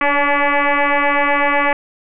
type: tone with frequency modulation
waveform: sine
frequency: 576 Hz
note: D5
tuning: 34 cents flat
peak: -12 dBFS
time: 0.01-1.73 s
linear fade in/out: 2 ms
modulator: 286 Hz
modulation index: 6.2
effects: none